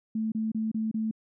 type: tone bursts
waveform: sine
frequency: 220 Hz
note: A3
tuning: in tune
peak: -26 dBFS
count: 5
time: 0.15-1.112 s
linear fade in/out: 5 ms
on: 170 ms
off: 28 ms
effects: none